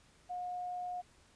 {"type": "tone", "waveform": "sine", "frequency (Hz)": 719, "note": "F#5", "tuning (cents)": -50, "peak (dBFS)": -37, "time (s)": [0.29, 1.02], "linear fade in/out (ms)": 20, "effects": ["pink hiss -65 dBFS RMS until 1.35 s", "resampled to 22050 Hz"]}